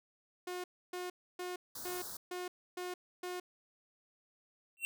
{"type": "tone bursts", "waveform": "sawtooth", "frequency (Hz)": 360, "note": "F#4", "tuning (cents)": -47, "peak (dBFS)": -35, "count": 7, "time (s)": [0.47, 3.4], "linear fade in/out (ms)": 5, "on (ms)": 170, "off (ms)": 290}
{"type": "band-stop noise", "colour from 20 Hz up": "white", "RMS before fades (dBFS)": -45, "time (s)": [1.75, 2.17], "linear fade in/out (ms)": 5, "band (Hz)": [1600, 3900], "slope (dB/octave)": 48}
{"type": "tone with exponential growth", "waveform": "square", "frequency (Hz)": 2723, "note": "F7", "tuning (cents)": -44, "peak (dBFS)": -31, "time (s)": [4.77, 4.85], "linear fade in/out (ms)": 0, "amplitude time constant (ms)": 16}
{"effects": []}